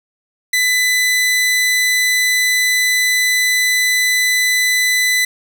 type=tone; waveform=sawtooth; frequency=2000 Hz; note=B6; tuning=21 cents sharp; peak=-9 dBFS; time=0.53-5.25 s; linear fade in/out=5 ms; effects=none